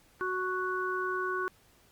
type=harmonic tone; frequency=370 Hz; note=F#4; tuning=in tune; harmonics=1 / 3 / 4; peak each=-34 / -34 / -34 dBFS; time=0.21-1.48 s; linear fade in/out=0 ms; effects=pink hiss -63 dBFS RMS until 1.91 s + Opus 48 kbps